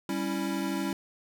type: chord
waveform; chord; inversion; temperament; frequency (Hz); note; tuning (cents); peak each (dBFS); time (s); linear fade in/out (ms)
square; C# diminished; second; equal; 196 / 277.2 / 329.6; G3 / C#4 / E4; 0 / 0 / 0; -34; 0.09-0.93; 2
effects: none